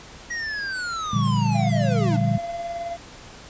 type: linear sweep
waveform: square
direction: down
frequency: 1917 to 280 Hz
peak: -27 dBFS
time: 0.3-2.17 s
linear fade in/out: 10 ms
type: chord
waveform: sine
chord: G minor seventh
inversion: first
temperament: equal with one note detuned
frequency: 116.54 / 146.83 / 174.61 / 198.28 Hz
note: Bb2 / D3 / F3 / G3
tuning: 0 / 0 / 0 / +20 cents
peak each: -22 / -24 / -28 / -24 dBFS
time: 1.13-2.38 s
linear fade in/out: 5 ms
type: tone with tremolo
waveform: triangle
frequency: 684 Hz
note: F5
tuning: 36 cents flat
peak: -24 dBFS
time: 1.54-2.97 s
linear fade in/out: 20 ms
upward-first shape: sine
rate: 19 Hz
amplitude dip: 40%
effects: pink hiss -43 dBFS RMS until 3.49 s + resampled to 16000 Hz